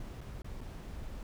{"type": "noise with dropouts", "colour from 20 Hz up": "brown", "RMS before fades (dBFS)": -43, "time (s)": [0, 1.23], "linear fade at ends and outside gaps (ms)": 2, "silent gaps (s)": [[0.208, 0.212], [0.42, 0.444], [0.608, 0.612]], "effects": []}